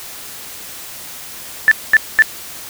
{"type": "tone bursts", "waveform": "sine", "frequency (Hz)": 1760, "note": "A6", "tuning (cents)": 0, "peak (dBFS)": -4, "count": 3, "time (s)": [1.68, 2.222], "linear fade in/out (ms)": 0, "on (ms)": 34, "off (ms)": 220, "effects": ["white hiss -32 dBFS RMS until 2.69 s"]}